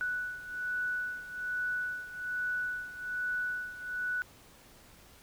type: beating tone pair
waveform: sine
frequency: 1480 / 1481.2 Hz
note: F#6 / F#6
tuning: 0 / +1 cents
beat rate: 1.2 Hz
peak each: -34 / -38 dBFS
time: 0.01-4.22 s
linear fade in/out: 0 ms
effects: pink hiss -57 dBFS RMS until 5.22 s